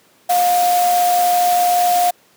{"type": "tone in noise", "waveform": "sine", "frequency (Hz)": 711, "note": "F5", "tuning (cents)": 31, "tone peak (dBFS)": -12, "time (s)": [0.29, 2.11], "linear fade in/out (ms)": 10, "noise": "white", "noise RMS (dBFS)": -24, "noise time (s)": [0.29, 2.11], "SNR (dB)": 9, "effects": ["pink hiss -53 dBFS RMS until 2.36 s", "high-pass 200 Hz 12 dB/octave"]}